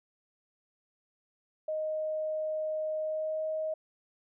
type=tone with pitch glide; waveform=sine; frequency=622.3 to 628.1 Hz; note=D#5 to D#5; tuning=0 to +16 cents; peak=-30 dBFS; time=1.68-3.74 s; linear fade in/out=5 ms; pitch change=+16 cents; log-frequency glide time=3-3.45 s; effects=none